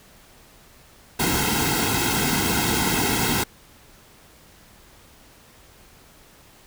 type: noise with comb filter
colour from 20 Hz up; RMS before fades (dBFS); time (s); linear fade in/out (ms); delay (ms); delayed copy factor
pink; -22; 1.19-3.44; 10; 1.7; -0.9
effects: pink hiss -51 dBFS RMS until 6.66 s